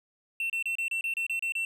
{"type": "tone bursts", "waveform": "triangle", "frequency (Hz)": 2700, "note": "E7", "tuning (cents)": 41, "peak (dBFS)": -26, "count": 10, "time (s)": [0.4, 1.65], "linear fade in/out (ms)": 2, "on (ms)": 98, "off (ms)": 30, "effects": []}